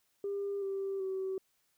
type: tone with pitch steps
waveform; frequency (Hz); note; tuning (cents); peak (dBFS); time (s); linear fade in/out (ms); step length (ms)
sine; 400.2 / 390.4 / 380.8; G4 / G4 / F#4; +36 / -7 / +50; -32; 0.24-1.38; 2; 380
effects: tanh soft clip ceiling -29 dBFS + white hiss -75 dBFS RMS until 1.77 s